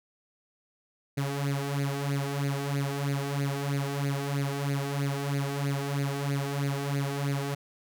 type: tone with flanger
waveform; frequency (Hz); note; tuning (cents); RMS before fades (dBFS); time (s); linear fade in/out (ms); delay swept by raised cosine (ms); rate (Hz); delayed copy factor
sawtooth; 140.3; C#3; +21; -30; 1.17-7.55; 10; 0.45 to 2.65; 3.1; +0.75
effects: none